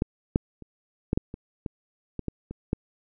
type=clicks; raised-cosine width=3 ms; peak=-10 / -7 / -29 / -10 / -9 / -23 / -18 / -18 / -16 / -23 / -11 dBFS; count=11; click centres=0.021 / 0.359 / 0.623 / 1.131 / 1.175 / 1.341 / 1.662 / 2.193 / 2.283 / 2.51 / 2.731 s; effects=none